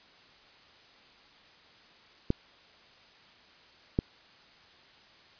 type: clicks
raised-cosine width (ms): 3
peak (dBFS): -12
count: 2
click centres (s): 2.304 / 3.989
effects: white hiss -57 dBFS RMS until 5.39 s + resampled to 11025 Hz